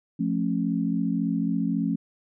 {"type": "chord", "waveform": "sine", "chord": "F augmented", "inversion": "none", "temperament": "just", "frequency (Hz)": [174.61, 218.3, 272.8], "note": ["F3", "A3", "C#4"], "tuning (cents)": [0, -13, -28], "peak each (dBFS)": -27, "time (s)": [0.19, 1.96], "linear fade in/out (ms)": 10, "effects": []}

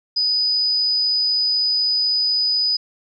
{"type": "tone", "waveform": "sine", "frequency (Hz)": 4978, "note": "D#8", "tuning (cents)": 0, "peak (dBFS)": -16, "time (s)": [0.16, 2.77], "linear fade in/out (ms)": 10, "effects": []}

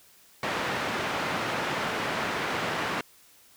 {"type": "band-pass noise", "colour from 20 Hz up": "white", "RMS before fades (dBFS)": -30, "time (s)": [0.43, 3.01], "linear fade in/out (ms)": 2, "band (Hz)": [120, 1800], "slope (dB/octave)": 12, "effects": ["white hiss -57 dBFS RMS until 3.56 s"]}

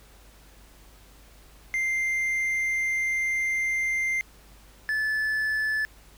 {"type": "tone pair in turn", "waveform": "triangle", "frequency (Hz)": [2093, 1737.3], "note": ["C7", "A6"], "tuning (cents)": [0, -22], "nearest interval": "minor third", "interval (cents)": 322, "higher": "first", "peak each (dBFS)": -22, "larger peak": "neither", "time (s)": [[1.74, 4.21], [4.89, 5.85]], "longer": "first", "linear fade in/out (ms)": 0, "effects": ["added 50 Hz sine -52 dBFS peak until 6.17 s", "pink hiss -55 dBFS RMS until 6.17 s"]}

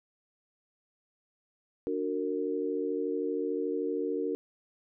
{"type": "chord", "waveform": "sine", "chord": "D augmented", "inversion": "none", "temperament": "just", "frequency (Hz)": [293.7, 367.1, 458.9], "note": ["D4", "F#4", "A#4"], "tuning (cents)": [0, -14, -27], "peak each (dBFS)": [-34, -34, -32], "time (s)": [1.87, 4.35], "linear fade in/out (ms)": 0, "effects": []}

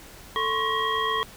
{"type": "tone cluster", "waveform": "sine", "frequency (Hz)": [442.6, 1033, 1102, 1903, 3247], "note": ["A4", "C6", "C#6", "A#6", "G#7"], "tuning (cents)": [10, -22, -11, 35, -40], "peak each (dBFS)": [-31, -30, -26, -30, -30], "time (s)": [0.36, 1.23], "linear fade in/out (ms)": 0, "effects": ["tanh soft clip ceiling -11 dBFS", "pink hiss -46 dBFS RMS until 1.36 s"]}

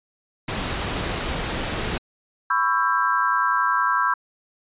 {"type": "noise", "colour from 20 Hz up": "pink", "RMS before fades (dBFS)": -26, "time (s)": [0.48, 1.98], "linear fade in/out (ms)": 5}
{"type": "chord", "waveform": "sine", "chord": "C# half-diminished seventh", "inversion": "third", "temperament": "just", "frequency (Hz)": [997.9, 1108.7, 1330.5, 1596.6], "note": ["B5", "C#6", "E6", "G6"], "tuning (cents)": [18, 0, 16, 31], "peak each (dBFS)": [-23, -24, -23, -24], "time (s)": [2.5, 4.14], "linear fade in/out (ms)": 5}
{"effects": ["resampled to 8000 Hz"]}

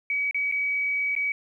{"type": "tone with dropouts", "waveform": "sine", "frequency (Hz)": 2272, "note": "C#7", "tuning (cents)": 42, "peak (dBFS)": -23, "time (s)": [0.1, 1.32], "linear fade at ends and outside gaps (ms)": 2, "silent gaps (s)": [[0.311, 0.345], [0.515, 0.522], [1.152, 1.163]], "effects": ["10-bit"]}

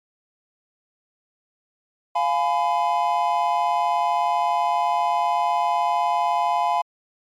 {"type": "chord", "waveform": "triangle", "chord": "F diminished", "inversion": "none", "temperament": "just", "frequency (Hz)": [698.5, 838.1, 1005.8], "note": ["F5", "Ab5", "Cb6"], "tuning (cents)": [0, 16, 31], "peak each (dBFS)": -21, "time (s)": [2.15, 6.82], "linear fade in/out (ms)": 10, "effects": ["MP3 96 kbps"]}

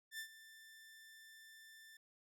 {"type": "tone with ADSR envelope", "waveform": "sawtooth", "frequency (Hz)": 1775, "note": "A6", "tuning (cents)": 15, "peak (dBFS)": -39, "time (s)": [0.11, 1.97], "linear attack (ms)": 78, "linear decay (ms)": 87, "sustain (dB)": -15, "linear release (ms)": 4, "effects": []}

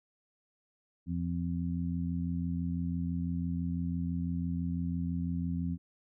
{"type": "harmonic tone", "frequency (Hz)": 86, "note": "F2", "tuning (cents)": -26, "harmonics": [1, 2, 3], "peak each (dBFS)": [-36, -33, -37], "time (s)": [1.06, 5.78], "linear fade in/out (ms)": 50, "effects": []}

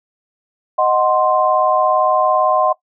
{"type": "chord", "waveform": "sine", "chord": "C diminished", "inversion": "first", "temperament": "equal", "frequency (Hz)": [622.3, 740, 1046.5], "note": ["Eb5", "Gb5", "C6"], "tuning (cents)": [0, 0, 0], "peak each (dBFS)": -16, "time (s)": [0.78, 2.73], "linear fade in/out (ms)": 10, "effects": ["noise-tail reverb RT60 0.1 s tail -18 dB re dry"]}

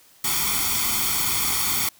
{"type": "noise with comb filter", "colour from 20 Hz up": "white", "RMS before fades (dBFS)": -23, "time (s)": [0.24, 1.89], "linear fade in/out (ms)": 5, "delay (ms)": 0.89, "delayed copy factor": 0.85, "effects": ["white hiss -54 dBFS RMS until 1.99 s"]}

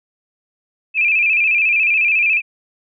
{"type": "tone with vibrato", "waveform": "sine", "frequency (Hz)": 2489, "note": "D#7", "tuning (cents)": 0, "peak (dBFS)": -12, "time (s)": [0.94, 2.42], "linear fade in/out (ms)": 50, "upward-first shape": "square", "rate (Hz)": 14, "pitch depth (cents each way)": 69, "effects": []}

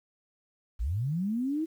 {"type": "linear sweep", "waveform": "sine", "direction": "up", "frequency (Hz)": [46.25, 329.6], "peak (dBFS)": -27, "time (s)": [0.79, 1.66], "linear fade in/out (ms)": 20, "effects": ["10-bit"]}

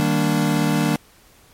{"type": "chord", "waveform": "square", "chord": "Eb major seventh", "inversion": "none", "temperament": "equal", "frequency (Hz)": [155.56, 196, 233.1, 293.7], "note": ["Eb3", "G3", "Bb3", "D4"], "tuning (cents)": [0, 0, 0, 0], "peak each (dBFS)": [-22, -24, -24, -23], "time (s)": [0, 0.96], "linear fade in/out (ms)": 0, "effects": ["pink hiss -52 dBFS RMS until 1.53 s", "MP3 64 kbps"]}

